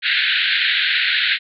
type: band-pass noise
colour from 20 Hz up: pink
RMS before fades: -18 dBFS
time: 0.02-1.39 s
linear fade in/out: 50 ms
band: 1500 to 4200 Hz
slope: 96 dB/octave
effects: none